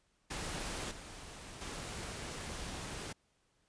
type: noise with level steps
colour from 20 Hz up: pink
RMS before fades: -40 / -49 / -43 dBFS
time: 0.3-3.13 s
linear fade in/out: 10 ms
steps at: 0.91 / 1.61 s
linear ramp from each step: 2 ms
effects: pink hiss -75 dBFS RMS until 3.68 s + resampled to 22050 Hz